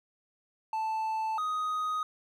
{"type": "tone pair in turn", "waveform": "triangle", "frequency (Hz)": [880, 1250.1], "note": ["A5", "D#6"], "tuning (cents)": [0, 8], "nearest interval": "tritone", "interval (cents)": 608, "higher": "second", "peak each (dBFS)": -27, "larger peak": "neither", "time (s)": [[0.73, 1.38], [1.38, 2.03]], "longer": "neither", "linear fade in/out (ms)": 2, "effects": []}